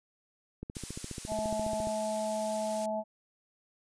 click train, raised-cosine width 3 ms, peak -26 dBFS, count 19, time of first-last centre 0.63-1.871 s, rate 14.5 Hz
blue noise, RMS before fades -40 dBFS, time 0.75-2.86 s, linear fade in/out 5 ms
harmonic tone, 215.5 Hz, A3, 36 cents flat, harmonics 1 / 3 / 4, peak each -38 / -32 / -37 dBFS, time 1.27-3.04 s, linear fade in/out 50 ms
effects resampled to 22050 Hz

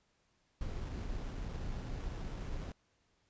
brown noise with sample-and-hold, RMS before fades -40 dBFS, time 0.61-2.72 s, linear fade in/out 2 ms, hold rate 4410 Hz, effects pink hiss -75 dBFS RMS until 3.29 s + resampled to 16000 Hz

